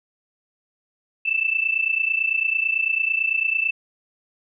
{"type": "tone pair together", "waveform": "sine", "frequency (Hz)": [2632, 2661], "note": ["E7", "E7"], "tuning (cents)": [-3, 16], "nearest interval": "unison", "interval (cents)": 19, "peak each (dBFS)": -22, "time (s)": [1.25, 3.71], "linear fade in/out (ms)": 10, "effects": []}